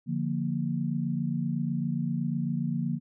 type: chord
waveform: sine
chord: Bb major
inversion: first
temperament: equal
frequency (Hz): 146.83 / 174.61 / 233.1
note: D3 / F3 / Bb3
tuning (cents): 0 / 0 / 0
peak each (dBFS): -31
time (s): 0.06-3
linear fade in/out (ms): 50
effects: none